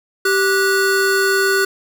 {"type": "tone pair together", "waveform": "square", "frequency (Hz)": [389.4, 1470.2], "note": ["G4", "F#6"], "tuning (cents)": [-12, -11], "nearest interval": "octave + major seventh", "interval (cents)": 2301, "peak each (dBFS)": -17, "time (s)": [0.25, 1.65], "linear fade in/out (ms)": 5, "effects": []}